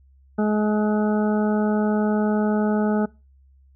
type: harmonic tone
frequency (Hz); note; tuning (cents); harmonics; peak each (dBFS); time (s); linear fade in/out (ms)
211.7; G#3; +33; 1 / 2 / 3 / 4 / 6 / 7; -19 / -25 / -29 / -31 / -35 / -36; 0.38-3.06; 10
effects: noise-tail reverb RT60 0.3 s tail -24 dB re dry + added 67 Hz sine -51 dBFS peak until 3.75 s